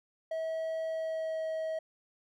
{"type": "tone with pitch glide", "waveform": "triangle", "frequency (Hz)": [645, 638.7], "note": ["E5", "D#5"], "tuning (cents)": [-38, 45], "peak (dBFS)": -30, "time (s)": [0.31, 1.79], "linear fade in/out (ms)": 5, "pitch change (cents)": -17, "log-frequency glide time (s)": [0.85, 1.46], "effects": []}